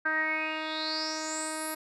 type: tone with low-pass filter sweep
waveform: 10% pulse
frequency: 313.4 Hz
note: D#4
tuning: 13 cents sharp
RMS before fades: -32 dBFS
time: 0.05-1.75 s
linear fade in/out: 10 ms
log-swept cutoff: 1600 to 12000 Hz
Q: 9.5
effects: none